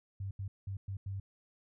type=tone bursts at uneven times; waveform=sine; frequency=97.7 Hz; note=G2; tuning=5 cents flat; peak=-36 dBFS; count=5; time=0.2-0.31 / 0.39-0.48 / 0.67-0.77 / 0.88-0.97 / 1.06-1.2 s; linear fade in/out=5 ms; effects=none